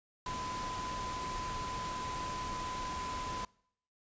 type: tone in noise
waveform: sine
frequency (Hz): 1008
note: B5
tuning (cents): +35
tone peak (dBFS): -38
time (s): 0.26-3.45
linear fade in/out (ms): 2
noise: pink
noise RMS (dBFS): -42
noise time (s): 0.26-3.45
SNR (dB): +1
effects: noise-tail reverb RT60 0.7 s tail -25 dB re dry + resampled to 16000 Hz